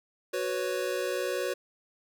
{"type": "chord", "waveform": "square", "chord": "F# suspended fourth", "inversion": "none", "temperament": "equal", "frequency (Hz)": [370, 493.9, 554.4], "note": ["F#4", "B4", "C#5"], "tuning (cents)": [0, 0, 0], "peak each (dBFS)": -34, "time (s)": [0.33, 1.54], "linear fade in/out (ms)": 10, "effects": []}